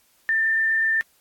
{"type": "tone with frequency modulation", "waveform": "sine", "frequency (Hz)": 1790, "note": "A6", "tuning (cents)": 29, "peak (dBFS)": -18, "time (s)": [0.29, 1.01], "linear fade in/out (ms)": 0, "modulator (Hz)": 28, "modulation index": 0.59, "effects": ["white hiss -61 dBFS RMS until 1.2 s", "AAC 64 kbps"]}